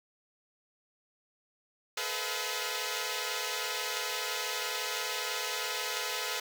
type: tone cluster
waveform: 5% pulse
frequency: 428.5 / 473 / 505 / 637 / 708 Hz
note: A4 / A#4 / B4 / D#5 / F5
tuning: -46 / +25 / +39 / +41 / +23 cents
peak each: -26 / -30 / -25 / -30 / -30 dBFS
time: 1.97-6.4 s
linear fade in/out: 5 ms
effects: none